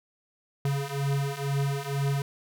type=beating tone pair; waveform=square; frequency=138.4 / 140.5 Hz; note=C#3 / C#3; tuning=-2 / +24 cents; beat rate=2.1 Hz; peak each=-31 / -29 dBFS; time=0.65-2.22 s; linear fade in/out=2 ms; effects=none